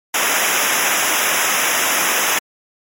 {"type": "noise with comb filter", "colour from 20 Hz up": "pink", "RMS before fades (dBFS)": -17, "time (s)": [0.14, 2.39], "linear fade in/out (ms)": 5, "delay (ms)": 0.23, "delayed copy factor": -1, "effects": ["high-pass 200 Hz 12 dB/octave", "MP3 64 kbps"]}